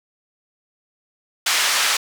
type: band-pass noise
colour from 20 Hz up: pink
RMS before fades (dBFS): -19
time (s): 1.46-1.97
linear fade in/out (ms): 5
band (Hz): 1400 to 8500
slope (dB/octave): 12
effects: none